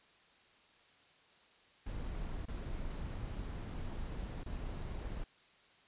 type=noise with dropouts; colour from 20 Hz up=brown; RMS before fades=-41 dBFS; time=1.86-5.24 s; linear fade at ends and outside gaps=5 ms; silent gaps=2.455-2.482 / 4.435-4.46 s; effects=white hiss -65 dBFS RMS until 5.87 s + resampled to 8000 Hz

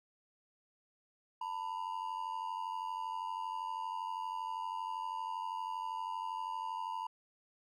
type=ring-modulated tone; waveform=triangle; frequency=947 Hz; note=A#5; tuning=27 cents sharp; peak=-32 dBFS; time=1.41-7.07 s; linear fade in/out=5 ms; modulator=46.3 Hz; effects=none

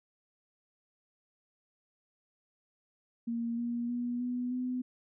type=tone with pitch steps; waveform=sine; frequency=233.1 / 237.6 / 242.2 / 246.8 / 251.6 Hz; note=A#3 / A#3 / B3 / B3 / B3; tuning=0 / +33 / -34 / -1 / +32 cents; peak=-31 dBFS; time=3.27-4.82 s; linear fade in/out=10 ms; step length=310 ms; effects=none

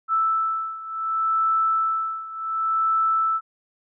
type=beating tone pair; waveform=sine; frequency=1318.5 / 1319.18 Hz; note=E6 / E6; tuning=0 / +1 cents; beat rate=0.68 Hz; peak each=-22 / -25 dBFS; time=0.08-3.41 s; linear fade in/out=50 ms; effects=none

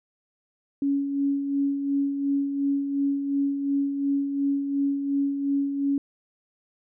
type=tone with tremolo; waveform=sine; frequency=279.6 Hz; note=C#4; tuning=15 cents sharp; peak=-20 dBFS; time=0.82-5.98 s; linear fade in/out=2 ms; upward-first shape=sine; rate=2.8 Hz; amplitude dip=50%; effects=none

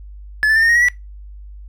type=tone with pitch steps; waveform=triangle; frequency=1720 / 1757.2 / 1795.1 / 1833.9 / 1873.5 / 1914 / 1955.3 Hz; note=A6 / A6 / A6 / A#6 / A#6 / A#6 / B6; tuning=-40 / -3 / +34 / -29 / +8 / +45 / -18 cents; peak=-9 dBFS; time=0.43-0.885 s; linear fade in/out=0 ms; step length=65 ms; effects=noise-tail reverb RT60 0.2 s tail -22 dB re dry + added 50 Hz sine -33 dBFS peak until 1.68 s

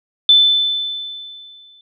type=tone with exponential decay; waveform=sine; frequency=3520 Hz; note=A7; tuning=in tune; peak=-5 dBFS; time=0.29-1.81 s; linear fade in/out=2 ms; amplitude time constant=330 ms; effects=none

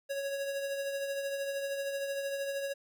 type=tone with tremolo; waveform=square; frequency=554.4 Hz; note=C#5; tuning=in tune; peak=-32 dBFS; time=0.09-2.74 s; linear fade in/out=20 ms; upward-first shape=triangle; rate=13 Hz; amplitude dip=45%; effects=none

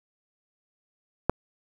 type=click; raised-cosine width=1 ms; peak=-6 dBFS; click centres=1.296 s; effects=7-bit

